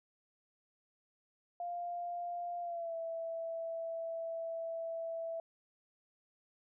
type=tone with pitch glide; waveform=sine; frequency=698.5 to 660.4 Hz; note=F5 to E5; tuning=0 to +3 cents; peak=-37 dBFS; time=1.6-5.4 s; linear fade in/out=2 ms; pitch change=-97 cents; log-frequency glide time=2.61-2.95 s; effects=none